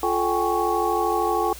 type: tone cluster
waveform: sine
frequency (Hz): 347.9 / 434.2 / 771 / 824 / 1109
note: F4 / A4 / G5 / G#5 / C#6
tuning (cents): -7 / -23 / -29 / -14 / 0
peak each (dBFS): -26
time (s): 0.03-1.53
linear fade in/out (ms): 2
effects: added 60 Hz sine -41 dBFS peak until 1.59 s + white hiss -41 dBFS RMS until 1.59 s